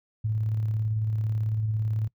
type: tone with tremolo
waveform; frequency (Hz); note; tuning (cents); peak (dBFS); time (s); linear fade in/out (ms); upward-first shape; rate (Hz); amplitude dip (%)
sine; 108.7; A2; -21; -23; 0.24-2.08; 10; square; 18; 25
effects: noise-tail reverb RT60 0.1 s tail -23 dB re dry